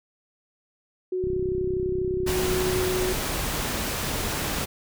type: tone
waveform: sine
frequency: 368.8 Hz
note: F#4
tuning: 6 cents flat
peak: -24 dBFS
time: 1.12-3.13 s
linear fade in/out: 5 ms
type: click train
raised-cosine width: 5 ms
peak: -21 dBFS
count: 51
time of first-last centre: 1.24-2.793 s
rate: 32.2 Hz
type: noise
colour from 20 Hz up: pink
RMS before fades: -28 dBFS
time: 2.26-4.66 s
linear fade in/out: 20 ms
effects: none